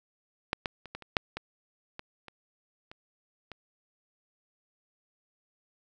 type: clicks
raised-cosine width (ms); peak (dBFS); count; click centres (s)
0.3; -11 / -14 / -28 / -22 / -30 / -7 / -19 / -23 / -29 / -29 / -26; 11; 0.531 / 0.658 / 0.857 / 0.95 / 1.023 / 1.168 / 1.37 / 1.994 / 2.283 / 2.915 / 3.517
effects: none